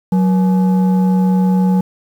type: tone with frequency modulation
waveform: sine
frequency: 185 Hz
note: F#3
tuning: in tune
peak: -9 dBFS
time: 0.12-1.81 s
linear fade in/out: 5 ms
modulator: 664 Hz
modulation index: 0.35
effects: tanh soft clip ceiling -5 dBFS + 7-bit